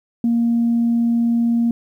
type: tone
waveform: sine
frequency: 233.9 Hz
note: A#3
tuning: 6 cents sharp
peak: -13 dBFS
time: 0.24-1.71 s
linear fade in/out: 2 ms
effects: tanh soft clip ceiling -10 dBFS + 9-bit